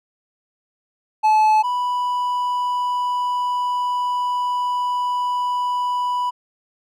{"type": "tone pair in turn", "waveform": "triangle", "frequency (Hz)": [863, 986.5], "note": ["A5", "B5"], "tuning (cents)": [-34, -2], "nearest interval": "major second", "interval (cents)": 232, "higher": "second", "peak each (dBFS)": [-10, -17], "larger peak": "first", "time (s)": [[1.23, 1.63], [1.63, 6.31]], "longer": "second", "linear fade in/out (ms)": 20, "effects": []}